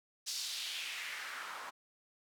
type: noise with band-pass filter sweep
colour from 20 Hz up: white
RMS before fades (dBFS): -42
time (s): 0.26-1.71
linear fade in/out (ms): 20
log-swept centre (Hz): 5400 to 1000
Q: 2.1
effects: none